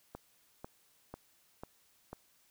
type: click train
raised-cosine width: 1 ms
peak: -29 dBFS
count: 5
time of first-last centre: 0.15-2.13 s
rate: 2.02 Hz
effects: white hiss -69 dBFS RMS until 2.5 s